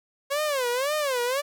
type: tone with vibrato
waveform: sawtooth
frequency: 542 Hz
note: C#5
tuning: 39 cents flat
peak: -20 dBFS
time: 0.3-1.42 s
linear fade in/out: 20 ms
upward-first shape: sine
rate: 1.9 Hz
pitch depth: 210 cents each way
effects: none